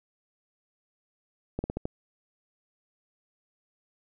slowing click train, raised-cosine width 2 ms, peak -17 dBFS, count 5, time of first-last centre 1.59-1.855 s, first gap 50 ms, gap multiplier 1.19, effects none

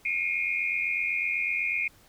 sine tone cluster, 2156 / 2391 / 2479 Hz, C#7 / D7 / D#7, -49 / +30 / -7 cents, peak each -30 dBFS, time 0.05-1.88 s, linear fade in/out 5 ms, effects pink hiss -58 dBFS RMS until 2.08 s

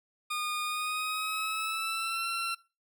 20% pulse tone with pitch glide, 1222 to 1355.9 Hz, D#6 to E6, -32 to +48 cents, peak -26 dBFS, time 0.3-2.55 s, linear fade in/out 10 ms, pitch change +180 cents, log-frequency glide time 0.64-2.27 s, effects noise-tail reverb RT60 0.3 s tail -20 dB re dry

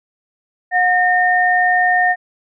sine tone pair together, 725 / 1826.9 Hz, F#5 / A#6, -35 / -35 cents, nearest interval octave + major third, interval 1600 cents, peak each -14 dBFS, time 0.71-2.16 s, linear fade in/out 50 ms, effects none

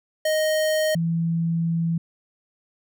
square / sine tone pair in turn, 622.3 / 166.36 Hz, D#5 / E3, 0 / +16 cents, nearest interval octave + major seventh, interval 2284 cents, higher first, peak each -20 dBFS, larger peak neither, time 0.25-0.95 / 0.95-1.98 s, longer second, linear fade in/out 5 ms, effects none

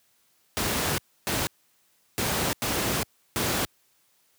pink noise bursts at uneven times, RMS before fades -26 dBFS, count 5, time 0.57-0.98 / 1.27-1.47 / 2.18-2.53 / 2.62-3.03 / 3.36-3.65 s, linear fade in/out 0 ms, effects white hiss -66 dBFS RMS until 4.38 s + high-pass 80 Hz 12 dB/octave

